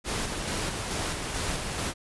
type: noise with tremolo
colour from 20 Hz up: pink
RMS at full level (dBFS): -30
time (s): 0.04-1.94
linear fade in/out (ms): 50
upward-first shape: square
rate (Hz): 2.3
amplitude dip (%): 30
effects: resampled to 24000 Hz